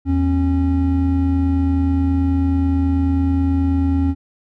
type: tone pair together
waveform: triangle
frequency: 81.3 / 273.2 Hz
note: E2 / C#4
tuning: -23 / -25 cents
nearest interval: octave + major sixth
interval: 2098 cents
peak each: -15 dBFS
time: 0.05-4.15 s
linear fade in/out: 50 ms
effects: none